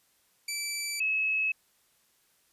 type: tone pair in turn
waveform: 15% pulse / sine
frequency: 2322 / 2580 Hz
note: D7 / E7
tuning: -20 / -38 cents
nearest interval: major second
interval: 182 cents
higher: second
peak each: -25 dBFS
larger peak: neither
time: 0.48-1 / 1-1.52 s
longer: neither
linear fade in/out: 5 ms
effects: white hiss -68 dBFS RMS until 2.52 s + resampled to 32000 Hz